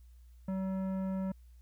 sine tone with tanh clipping, 190.1 Hz, F#3, 47 cents sharp, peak -34 dBFS, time 0.48-1.32 s, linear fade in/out 5 ms, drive 13 dB, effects added 60 Hz sine -53 dBFS peak until 1.61 s + white hiss -75 dBFS RMS until 1.61 s

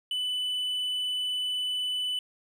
triangle tone, 2992 Hz, F#7, 19 cents sharp, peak -26 dBFS, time 0.11-2.19 s, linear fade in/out 2 ms, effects none

